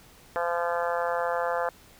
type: harmonic tone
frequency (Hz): 171.8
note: F3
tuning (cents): -28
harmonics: 3 / 4 / 5 / 6 / 7 / 8 / 9 / 10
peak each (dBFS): -29 / -31 / -33 / -35 / -36 / -37 / -38 / -39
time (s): 0.36-1.69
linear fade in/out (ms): 0
effects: pink hiss -54 dBFS RMS until 1.99 s